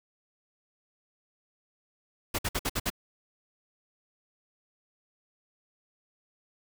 pink noise bursts, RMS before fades -29 dBFS, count 6, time 2.34-2.902 s, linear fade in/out 10 ms, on 47 ms, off 56 ms, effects none

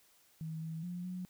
sine tone with pitch steps, 159.6 / 161.4 / 177.2 / 182.1 Hz, D#3 / E3 / F3 / F#3, +44 / -36 / +25 / -27 cents, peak -38 dBFS, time 0.41-1.25 s, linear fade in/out 0 ms, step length 210 ms, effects white hiss -67 dBFS RMS until 1.29 s

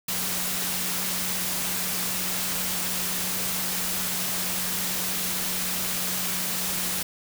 sine tone in noise, 182.5 Hz, F#3, 24 cents flat, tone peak -38 dBFS, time 0.08-7.03 s, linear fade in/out 5 ms, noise white, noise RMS -28 dBFS, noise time 0.08-7.03 s, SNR -13 dB, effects none

